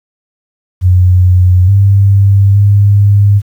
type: tone with pitch steps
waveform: sine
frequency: 91 / 99.1 / 101.4 Hz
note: F#2 / G2 / G#2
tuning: -28 / +19 / -41 cents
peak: -3 dBFS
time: 0.81-3.42 s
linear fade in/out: 50 ms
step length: 870 ms
effects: 7-bit